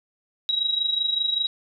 sine tone with amplitude modulation, 3848 Hz, B7, 46 cents flat, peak -18 dBFS, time 0.49-1.47 s, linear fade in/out 0 ms, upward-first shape sine, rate 25.2 Hz, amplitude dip 70%, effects none

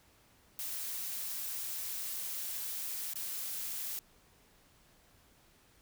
blue noise with dropouts, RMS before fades -39 dBFS, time 0.59-3.99 s, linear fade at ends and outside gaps 1 ms, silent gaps 3.136-3.156 s, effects pink hiss -65 dBFS RMS until 5.81 s

